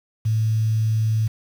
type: tone with quantisation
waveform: sine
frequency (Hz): 110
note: A2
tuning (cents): 0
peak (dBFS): -17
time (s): 0.25-1.28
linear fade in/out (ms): 10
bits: 7
effects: none